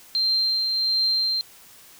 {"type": "tone with tremolo", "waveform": "sine", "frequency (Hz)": 4157, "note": "C8", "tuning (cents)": -12, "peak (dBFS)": -18, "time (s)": [0.15, 1.41], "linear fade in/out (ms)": 0, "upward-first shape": "triangle", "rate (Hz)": 1.4, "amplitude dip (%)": 35, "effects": ["white hiss -49 dBFS RMS until 1.99 s"]}